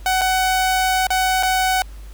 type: tone with dropouts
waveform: sawtooth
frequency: 749 Hz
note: F#5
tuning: 21 cents sharp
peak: -12 dBFS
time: 0.06-1.82 s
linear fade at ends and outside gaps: 1 ms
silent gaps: 0.212-0.216 / 1.069-1.104 / 1.427-1.432 s
effects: added 50 Hz sine -33 dBFS peak until 2.13 s + pink hiss -49 dBFS RMS until 2.13 s